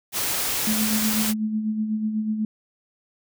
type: noise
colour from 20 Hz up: white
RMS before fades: -25 dBFS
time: 0.12-1.34 s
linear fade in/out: 50 ms
type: tone with tremolo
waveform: sine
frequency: 216 Hz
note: A3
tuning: 32 cents flat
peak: -20 dBFS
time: 0.67-2.45 s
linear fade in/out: 2 ms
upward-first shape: sine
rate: 8.1 Hz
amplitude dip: 50%
effects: none